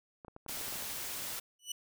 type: clicks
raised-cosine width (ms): 1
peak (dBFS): -34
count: 11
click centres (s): 0.248 / 0.282 / 0.364 / 0.463 / 0.495 / 0.573 / 0.613 / 0.681 / 0.725 / 0.757 / 0.825
type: noise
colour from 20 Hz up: white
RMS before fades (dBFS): -40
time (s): 0.48-1.4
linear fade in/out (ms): 10
type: tone with exponential growth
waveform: 20% pulse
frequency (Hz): 2960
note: F#7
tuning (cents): 0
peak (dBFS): -28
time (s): 1.59-1.72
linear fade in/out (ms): 5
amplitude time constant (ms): 27
effects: none